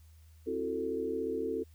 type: chord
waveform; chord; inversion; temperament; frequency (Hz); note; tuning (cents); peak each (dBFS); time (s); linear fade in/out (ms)
sine; F# half-diminished seventh; second; just; 266.4 / 333 / 370 / 444; C4 / E4 / F#4 / A4; +31 / +18 / 0 / +16; -39 / -39 / -38 / -34; 0.46-1.64; 20
effects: added 79 Hz sine -54 dBFS peak until 1.74 s + white hiss -69 dBFS RMS until 1.74 s